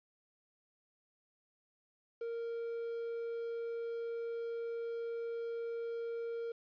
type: tone with quantisation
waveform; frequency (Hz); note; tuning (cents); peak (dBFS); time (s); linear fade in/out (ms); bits
triangle; 464.2; A#4; -7; -35; 2.21-6.52; 5; 10
effects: resampled to 11025 Hz